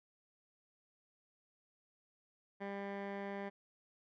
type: tone with low-pass filter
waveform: 15% pulse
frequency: 199.1 Hz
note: G3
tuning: 27 cents sharp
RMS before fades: -43 dBFS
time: 2.6-3.5 s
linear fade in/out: 20 ms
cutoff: 1800 Hz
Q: 1.5
effects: none